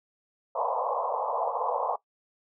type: band-pass noise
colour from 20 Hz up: white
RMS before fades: -29 dBFS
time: 0.55-1.96 s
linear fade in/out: 5 ms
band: 470 to 1100 Hz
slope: 96 dB/octave
effects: noise-tail reverb RT60 0.1 s tail -18 dB re dry

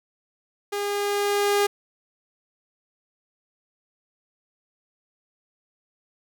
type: tone with level ramp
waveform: sawtooth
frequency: 407 Hz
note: G#4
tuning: 35 cents flat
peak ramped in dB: -22 to -14 dBFS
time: 0.72-1.67 s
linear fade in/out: 10 ms
effects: none

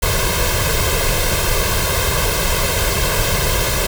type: noise with comb filter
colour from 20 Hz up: pink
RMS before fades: -17 dBFS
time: 0.02-3.87 s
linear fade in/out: 10 ms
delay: 1.9 ms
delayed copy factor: +0.75
effects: none

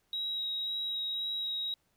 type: tone with vibrato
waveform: triangle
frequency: 3828 Hz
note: A#7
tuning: 45 cents sharp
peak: -29 dBFS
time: 0.13-1.74 s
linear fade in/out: 2 ms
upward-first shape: sine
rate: 1.9 Hz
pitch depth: 11 cents each way
effects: tanh soft clip ceiling -30 dBFS + pink hiss -74 dBFS RMS until 1.96 s

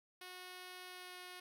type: tone with pitch glide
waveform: 5% pulse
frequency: 365 to 362.3 Hz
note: F#4 to F#4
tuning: -24 to -36 cents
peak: -38 dBFS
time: 0.21-1.4 s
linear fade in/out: 5 ms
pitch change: -12 cents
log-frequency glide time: 0.85-1.18 s
effects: none

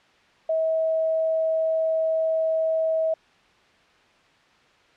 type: tone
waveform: sine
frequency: 643 Hz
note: E5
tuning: 43 cents flat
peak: -20 dBFS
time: 0.49-3.14 s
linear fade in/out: 5 ms
effects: white hiss -57 dBFS RMS until 4.96 s + low-pass 3000 Hz 12 dB/octave

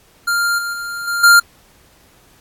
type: tone with level steps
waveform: square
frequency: 1396.9 Hz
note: F6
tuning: in tune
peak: -15 / -21 / -24 / -18 / -6 dBFS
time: 0.27-1.4 s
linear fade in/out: 10 ms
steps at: 0.58 / 0.73 / 1.07 / 1.23 s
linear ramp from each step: 10 ms
effects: pink hiss -51 dBFS RMS until 2.4 s + AAC 64 kbps

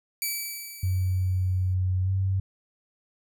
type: tone with exponential decay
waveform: 5% pulse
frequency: 2304 Hz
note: D7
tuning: 34 cents flat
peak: -16 dBFS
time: 0.22-1.74 s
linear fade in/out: 1 ms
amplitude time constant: 330 ms
type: tone with pitch glide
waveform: sine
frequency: 92.5 to 95.71 Hz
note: F#2 to G2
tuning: 0 to -41 cents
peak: -22 dBFS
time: 0.83-2.4 s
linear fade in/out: 5 ms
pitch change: +59 cents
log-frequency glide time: 2.03-2.1 s
effects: none

